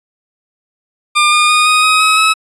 20% pulse tone with pitch steps, 1200 / 1214.6 / 1229.5 / 1244.5 / 1259.7 / 1275 / 1290.6 Hz, D6 / D#6 / D#6 / D#6 / D#6 / D#6 / E6, +37 / -42 / -21 / 0 / +21 / +42 / -37 cents, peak -3 dBFS, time 1.15-2.34 s, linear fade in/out 20 ms, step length 170 ms, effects resampled to 22050 Hz

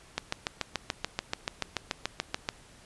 click train, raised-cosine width 0.2 ms, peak -11 dBFS, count 17, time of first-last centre 0.18-2.489 s, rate 6.93 Hz, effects pink hiss -55 dBFS RMS until 2.85 s + resampled to 24000 Hz

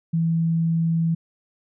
sine tone, 164.81 Hz, E3, in tune, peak -18 dBFS, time 0.13-1.15 s, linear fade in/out 10 ms, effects none

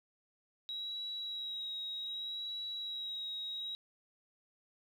sine tone with vibrato, 3850 Hz, B7, 45 cents flat, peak -38 dBFS, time 0.69-3.75 s, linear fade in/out 0 ms, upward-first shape sine, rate 0.65 Hz, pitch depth 23 cents each way, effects 11-bit

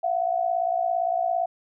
sine tone pair together, 679.4 / 737 Hz, F5 / F#5, -48 / -7 cents, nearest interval minor second, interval 141 cents, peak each -24 / -25 dBFS, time 0.03-1.46 s, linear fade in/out 10 ms, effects none

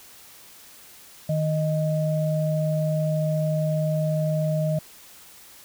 sine tone pair together, 155.57 / 622.3 Hz, D#3 / D#5, 0 / 0 cents, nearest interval 2 octaves, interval 2400 cents, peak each -22 / -26 dBFS, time 1.29-4.79 s, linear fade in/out 5 ms, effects white hiss -48 dBFS RMS until 5.64 s

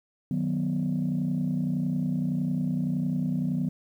sine chord, B major, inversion first, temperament just, 154.34 / 185.21 / 246.9 Hz, D#3 / F#3 / B3, -14 / +2 / 0 cents, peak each -28 dBFS, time 0.31-3.69 s, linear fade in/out 2 ms, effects tanh soft clip ceiling -19 dBFS + 10-bit

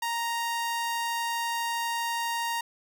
sawtooth tone, 932.3 Hz, A#5, in tune, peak -24 dBFS, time 0.02-2.61 s, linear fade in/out 5 ms, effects none

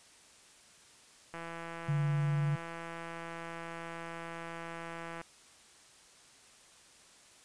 click train, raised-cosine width 0.5 ms, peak -28 dBFS, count 648, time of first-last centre 1.34-5.214 s, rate 167 Hz
sine tone, 146.2 Hz, D3, 7 cents flat, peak -28 dBFS, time 1.88-2.56 s, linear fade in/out 10 ms
effects white hiss -59 dBFS RMS until 7.44 s + resampled to 22050 Hz

